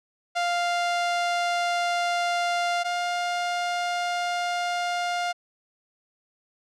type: tone pair in turn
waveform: sawtooth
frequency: 698.5 / 704.6 Hz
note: F5 / F5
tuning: 0 / +15 cents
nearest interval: unison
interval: 15 cents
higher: second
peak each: -19 / -21 dBFS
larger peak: first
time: 0.35-2.84 / 2.84-5.33 s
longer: neither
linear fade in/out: 20 ms
effects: low-pass 6000 Hz 12 dB/octave